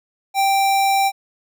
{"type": "tone", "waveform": "square", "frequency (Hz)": 784, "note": "G5", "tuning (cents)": 0, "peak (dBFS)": -15, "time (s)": [0.34, 1.12], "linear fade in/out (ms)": 50, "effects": []}